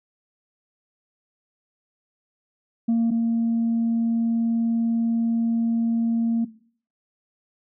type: tone pair in turn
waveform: sine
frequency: 230.1 / 230.1 Hz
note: A#3 / A#3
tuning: -22 / -22 cents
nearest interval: unison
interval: 0 cents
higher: neither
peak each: -15 / -17 dBFS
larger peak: first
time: 2.88-3.11 / 3.11-6.45 s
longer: second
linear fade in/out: 10 ms
effects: noise-tail reverb RT60 0.5 s tail -18 dB re dry + tanh soft clip ceiling -16 dBFS